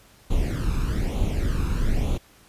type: noise with flanger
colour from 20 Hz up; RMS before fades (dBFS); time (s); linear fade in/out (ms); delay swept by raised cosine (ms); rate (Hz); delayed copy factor
brown; -23; 0.3-2.18; 10; 0.29 to 0.79; 1.1; +0.7
effects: pink hiss -54 dBFS RMS until 2.48 s + resampled to 32000 Hz